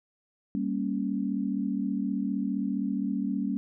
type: chord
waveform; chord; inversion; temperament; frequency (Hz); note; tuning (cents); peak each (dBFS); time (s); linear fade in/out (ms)
sine; G diminished; none; equal with one note detuned; 197.93 / 233.1 / 277.2; G3 / Bb3 / Db4; +17 / 0 / 0; -30 / -32 / -31; 0.55-3.57; 0
effects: none